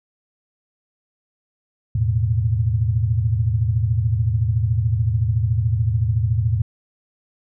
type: chord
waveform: sine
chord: E suspended fourth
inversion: none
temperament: just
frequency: 82.41 / 109.88 / 123.61 Hz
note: E2 / A2 / B2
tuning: 0 / -2 / +2 cents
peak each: -23 / -18 / -23 dBFS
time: 1.95-6.62 s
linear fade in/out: 5 ms
effects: none